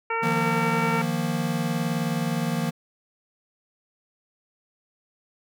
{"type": "harmonic tone", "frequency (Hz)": 456.1, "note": "A#4", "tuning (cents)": -38, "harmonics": [1, 2, 3, 4, 5, 6], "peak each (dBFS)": [-30, -28, -29, -36, -31, -40], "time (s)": [0.1, 1.02], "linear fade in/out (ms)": 5}
{"type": "chord", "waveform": "square", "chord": "Eb suspended second", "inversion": "none", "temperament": "just", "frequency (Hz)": [155.56, 175.01, 233.3], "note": ["Eb3", "F3", "Bb3"], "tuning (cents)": [0, 4, 2], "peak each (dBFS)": -29, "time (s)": [0.22, 2.71], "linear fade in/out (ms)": 20}
{"effects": []}